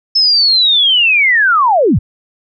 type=linear sweep; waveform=sine; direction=down; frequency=5274 to 62 Hz; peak=-7 dBFS; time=0.15-1.99 s; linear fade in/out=10 ms; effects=none